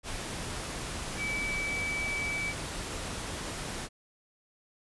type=tone in noise; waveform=sine; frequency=2299 Hz; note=D7; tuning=37 cents flat; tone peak=-31 dBFS; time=1.17-2.54 s; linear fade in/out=50 ms; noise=pink; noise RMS=-37 dBFS; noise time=0.03-3.89 s; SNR=+3 dB; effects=resampled to 24000 Hz